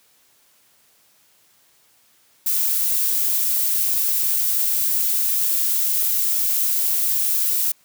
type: noise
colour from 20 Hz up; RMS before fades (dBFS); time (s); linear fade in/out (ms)
violet; -20; 2.46-7.72; 5
effects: white hiss -58 dBFS RMS until 7.84 s + high-pass 80 Hz 12 dB/octave